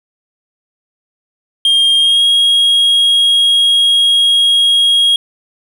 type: tone with pitch glide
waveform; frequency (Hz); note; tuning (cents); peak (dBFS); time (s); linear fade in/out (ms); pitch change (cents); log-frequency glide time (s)
triangle; 3218 to 3280; G7 to G#7; +45 to -22; -6; 1.65-5.16; 2; +33; 1.98-2.23
effects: 8-bit